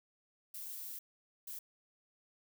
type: noise bursts at uneven times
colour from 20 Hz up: violet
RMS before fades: -45 dBFS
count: 2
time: 0.54-0.99 / 1.47-1.59 s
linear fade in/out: 5 ms
effects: none